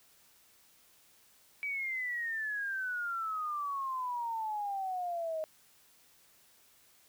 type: exponential sweep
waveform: sine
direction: down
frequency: 2300 to 622.3 Hz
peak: -33 dBFS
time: 1.63-5.44 s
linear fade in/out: 0 ms
effects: white hiss -64 dBFS RMS until 7.08 s